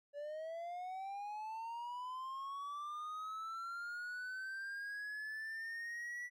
triangle linear sweep, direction up, 570 to 1959 Hz, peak -40 dBFS, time 0.13-6.3 s, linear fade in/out 50 ms, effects none

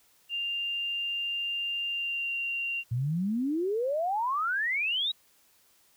sine tone with pitch glide, 2794 to 2767 Hz, F7 to F7, 0 to -17 cents, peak -29 dBFS, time 0.29-2.84 s, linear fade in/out 50 ms, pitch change -17 cents, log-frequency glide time 1.88-2.33 s
sine exponential sweep, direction up, 113.2 to 3900 Hz, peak -26 dBFS, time 2.91-5.12 s, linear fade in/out 10 ms
effects white hiss -64 dBFS RMS until 5.96 s

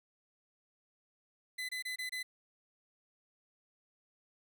30% pulse tone bursts, 2015 Hz, B6, 34 cents sharp, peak -34 dBFS, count 5, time 1.58-2.23 s, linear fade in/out 10 ms, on 110 ms, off 25 ms, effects none

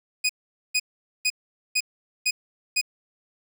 20% pulse tone bursts, 2489 Hz, D#7, in tune, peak -15 dBFS, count 6, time 0.24-2.814 s, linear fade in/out 10 ms, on 54 ms, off 450 ms, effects none

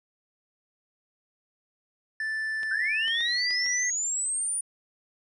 triangle tone with pitch glide, 1760 to 1975.5 Hz, A6 to B6, 0 to 0 cents, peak -26 dBFS, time 2.2-3.9 s, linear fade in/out 2 ms, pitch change +200 cents, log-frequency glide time 2.98-3.41 s
clicks, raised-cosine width 0.2 ms, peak -25 dBFS, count 5, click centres 2.632 / 3.08 / 3.207 / 3.507 / 3.663 s
sine linear sweep, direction up, 1480 to 9600 Hz, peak -26 dBFS, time 2.71-4.61 s, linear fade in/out 5 ms
effects resampled to 24000 Hz

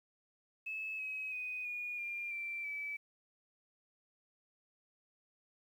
sine tone with pitch steps, 2599 / 2547 / 2496 / 2446 / 2397 / 2349 / 2302 Hz, E7 / D#7 / D#7 / D#7 / D7 / D7 / D7, -25 / +40 / +5 / -30 / +35 / 0 / -35 cents, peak -38 dBFS, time 0.66-2.97 s, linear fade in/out 10 ms, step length 330 ms, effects 11-bit

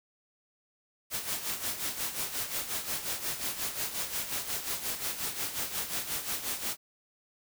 white noise with tremolo, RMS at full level -32 dBFS, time 1.1-6.77 s, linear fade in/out 50 ms, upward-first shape sine, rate 5.6 Hz, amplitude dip 65%, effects none

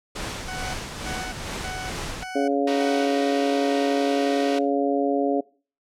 pink noise with tremolo, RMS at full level -30 dBFS, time 0.15-2.24 s, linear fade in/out 10 ms, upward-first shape sine, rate 2.3 Hz, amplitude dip 40%
20% pulse tone bursts, 745 Hz, F#5, 12 cents sharp, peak -27 dBFS, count 5, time 0.48-3.06 s, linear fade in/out 5 ms, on 260 ms, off 320 ms
harmonic tone, 140.1 Hz, C#3, 19 cents sharp, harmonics 2 / 3 / 4 / 5, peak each -23 / -25 / -26 / -27 dBFS, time 2.35-5.41 s, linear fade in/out 10 ms
5% pulse chord, B major seventh, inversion first, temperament equal with one note detuned, 311.1 / 376.2 / 466.2 / 493.9 Hz, D#4 / F#4 / A#4 / B4, 0 / +29 / 0 / 0 cents, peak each -24 / -24 / -28 / -25 dBFS, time 2.67-4.59 s, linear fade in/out 5 ms
effects noise-tail reverb RT60 0.4 s tail -22 dB re dry + low-pass 8000 Hz 12 dB/octave

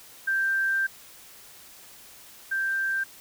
sine tone pair in turn, 1574 / 1574 Hz, G6 / G6, +7 / +7 cents, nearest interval unison, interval 0 cents, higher neither, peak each -22 / -24 dBFS, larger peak first, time 0.27-0.87 / 2.51-3.04 s, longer first, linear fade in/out 10 ms, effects white hiss -49 dBFS RMS until 3.2 s

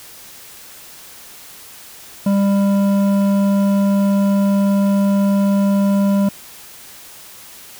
sine tone with hard clipping, 198.8 Hz, G3, 25 cents sharp, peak -14 dBFS, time 2.26-6.29 s, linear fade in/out 5 ms, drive 10 dB, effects white hiss -39 dBFS RMS until 7.79 s

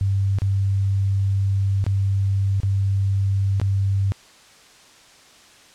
sine tone with dropouts, 98 Hz, G2, in tune, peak -17 dBFS, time 0.01-4.12 s, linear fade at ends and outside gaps 0 ms, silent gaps 0.386-0.419 / 1.841-1.865 / 2.602-2.633 / 3.599-3.615 s, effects white hiss -49 dBFS RMS until 5.74 s + low-pass 7000 Hz 12 dB/octave

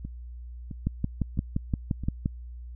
two click trains, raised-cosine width 5 ms, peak -23 / -13 dBFS, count 4 / 9, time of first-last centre 0.05-2.037 / 0.87-2.259 s, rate 1.51 / 5.76 Hz, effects added 60 Hz sine -38 dBFS peak until 2.75 s

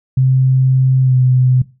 sine tone with pitch glide, 130.81 to 127.67 Hz, C3 to C3, 0 to -42 cents, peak -8 dBFS, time 0.17-1.62 s, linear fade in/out 5 ms, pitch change -42 cents, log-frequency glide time 1.02-1.17 s, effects noise-tail reverb RT60 0.3 s tail -19 dB re dry

